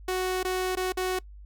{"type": "tone with dropouts", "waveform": "sawtooth", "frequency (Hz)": 370, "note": "F#4", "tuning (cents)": 0, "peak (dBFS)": -22, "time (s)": [0.08, 1.19], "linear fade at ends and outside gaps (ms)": 5, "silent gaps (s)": [[0.431, 0.448], [0.754, 0.77], [0.923, 0.971]], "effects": ["noise-tail reverb RT60 0.1 s tail -23 dB re dry", "added 50 Hz sine -43 dBFS peak until 1.45 s"]}